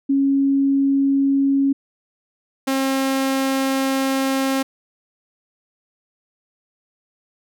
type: tone pair in turn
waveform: sine / sawtooth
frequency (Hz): 275.3 / 268.2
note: C#4 / C4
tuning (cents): -12 / +43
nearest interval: unison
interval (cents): 45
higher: first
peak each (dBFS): -14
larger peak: neither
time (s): 0.09-1.73 / 2.67-4.63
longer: second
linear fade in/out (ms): 10
effects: none